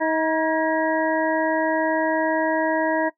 harmonic tone with a mistuned harmonic, 317.7 Hz, D#4, 36 cents sharp, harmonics 1 / 2 / 3 / 5 / 6, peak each -24 / -23 / -24 / -29 / -31 dBFS, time 0-3.1 s, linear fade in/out 20 ms, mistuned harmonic 5, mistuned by +58 cents, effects noise-tail reverb RT60 0.1 s tail -18 dB re dry

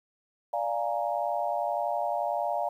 sine chord, Bb dominant seventh, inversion first, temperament equal, 587.3 / 698.5 / 830.6 / 932.3 Hz, D5 / F5 / Ab5 / Bb5, 0 / 0 / 0 / 0 cents, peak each -32 / -30 / -33 / -35 dBFS, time 0.53-2.69 s, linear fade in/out 5 ms, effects 10-bit

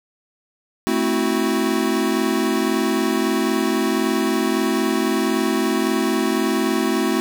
square chord, F# half-diminished seventh, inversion first, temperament equal with one note detuned, 220 / 261.6 / 326.2 / 370 Hz, A3 / C4 / E4 / F#4, 0 / 0 / -18 / 0 cents, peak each -24 dBFS, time 0.87-7.2 s, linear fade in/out 0 ms, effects 8-bit

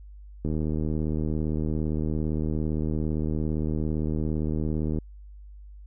click train, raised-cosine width 3 ms, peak -16 dBFS, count 353, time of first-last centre 0.45-4.986 s, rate 77.6 Hz, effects added 50 Hz sine -42 dBFS peak until 5.86 s

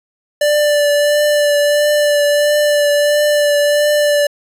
square tone with vibrato, 587.3 Hz, D5, in tune, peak -11 dBFS, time 0.41-4.27 s, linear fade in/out 5 ms, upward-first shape triangle, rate 1.5 Hz, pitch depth 20 cents each way, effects resampled to 32000 Hz

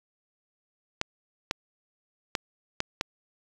clicks, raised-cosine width 0.2 ms, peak -9 dBFS, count 5, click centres 1.014 / 1.511 / 2.352 / 2.804 / 3.011 s, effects resampled to 22050 Hz + 7-bit

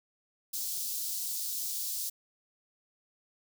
white high-pass noise, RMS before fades -35 dBFS, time 0.53-2.1 s, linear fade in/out 10 ms, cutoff 4300 Hz, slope 24 dB/octave, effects none

